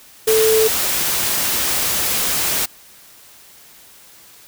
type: tone in noise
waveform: sine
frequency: 440 Hz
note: A4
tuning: in tune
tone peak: -12 dBFS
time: 0.27-0.68 s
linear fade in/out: 10 ms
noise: white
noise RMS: -19 dBFS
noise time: 0.27-2.66 s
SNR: +4 dB
effects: white hiss -45 dBFS RMS until 4.47 s